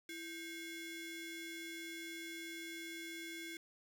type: ring-modulated tone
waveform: 30% pulse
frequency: 1244.5 Hz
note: D#6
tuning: in tune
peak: -39 dBFS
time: 0.09-3.57 s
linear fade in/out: 2 ms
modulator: 913 Hz
effects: none